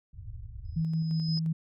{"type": "low-pass noise", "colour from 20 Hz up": "white", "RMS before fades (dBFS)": -41, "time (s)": [0.13, 0.82], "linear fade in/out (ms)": 5, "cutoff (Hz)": 110, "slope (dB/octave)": 48}
{"type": "tone with exponential growth", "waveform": "sine", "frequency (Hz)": 5070, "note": "D#8", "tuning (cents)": 32, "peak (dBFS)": -31, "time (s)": [0.65, 1.39], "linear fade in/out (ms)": 1, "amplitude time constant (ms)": 160}
{"type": "tone with tremolo", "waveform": "sine", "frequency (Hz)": 161.5, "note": "E3", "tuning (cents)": -35, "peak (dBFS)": -25, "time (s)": [0.76, 1.53], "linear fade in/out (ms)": 10, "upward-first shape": "square", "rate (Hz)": 5.7, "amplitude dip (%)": 25}
{"effects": []}